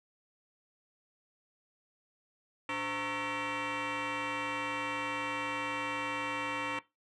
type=tone with frequency modulation; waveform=sine; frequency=694 Hz; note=F5; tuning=11 cents flat; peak=-30 dBFS; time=2.69-6.79 s; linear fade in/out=2 ms; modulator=404 Hz; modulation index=5.4; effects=noise-tail reverb RT60 0.2 s tail -19 dB re dry + tanh soft clip ceiling -32 dBFS